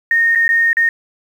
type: tone with dropouts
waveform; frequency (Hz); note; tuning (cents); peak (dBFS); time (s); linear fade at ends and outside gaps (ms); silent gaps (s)
sine; 1844; A#6; -19; -10; 0.11-0.89; 2; 0.351-0.356 / 0.48-0.49 / 0.731-0.769
effects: 7-bit